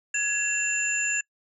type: tone cluster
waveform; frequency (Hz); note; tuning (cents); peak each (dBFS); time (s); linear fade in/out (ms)
sine; 1679 / 2716 / 7140; G#6 / F7 / A8; +18 / -49 / +24; -28; 0.14-1.21; 5
effects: noise-tail reverb RT60 0.1 s tail -25 dB re dry